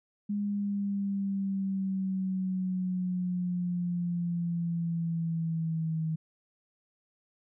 sine exponential sweep, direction down, 205.4 to 158.9 Hz, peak -28 dBFS, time 0.29-6.16 s, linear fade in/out 10 ms, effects none

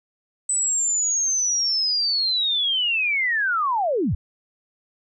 sine linear sweep, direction down, 8050 to 56.1 Hz, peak -19 dBFS, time 0.49-4.15 s, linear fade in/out 5 ms, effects none

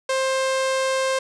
sawtooth tone, 528 Hz, C5, 16 cents sharp, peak -16 dBFS, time 0.09-1.19 s, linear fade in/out 5 ms, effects resampled to 22050 Hz + 7-bit

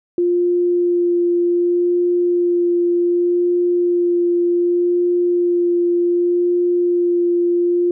sine tone with vibrato, 350 Hz, F4, 4 cents sharp, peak -13 dBFS, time 0.18-7.91 s, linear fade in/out 2 ms, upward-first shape sine, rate 0.66 Hz, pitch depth 10 cents each way, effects none

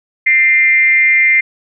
sine tone with frequency modulation, 2093 Hz, C7, in tune, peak -7 dBFS, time 0.26-1.41 s, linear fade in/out 10 ms, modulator 291 Hz, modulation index 0.48, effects none

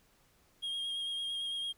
triangle tone with vibrato, 3247 Hz, G#7, 40 cents flat, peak -33 dBFS, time 0.62-1.73 s, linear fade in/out 20 ms, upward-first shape sine, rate 8.9 Hz, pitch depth 19 cents each way, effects pink hiss -68 dBFS RMS until 1.77 s

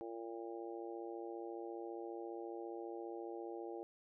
harmonic tone, 114.7 Hz, A#2, 28 cents flat, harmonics 3 / 4 / 5 / 6 / 7, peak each -46 / -49 / -53 / -57 / -52 dBFS, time 0.01-3.83 s, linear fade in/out 0 ms, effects none

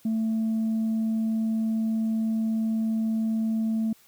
sine tone, 222.1 Hz, A3, 16 cents sharp, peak -21 dBFS, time 0.05-3.93 s, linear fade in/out 5 ms, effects tanh soft clip ceiling -21 dBFS + white hiss -58 dBFS RMS until 4.07 s

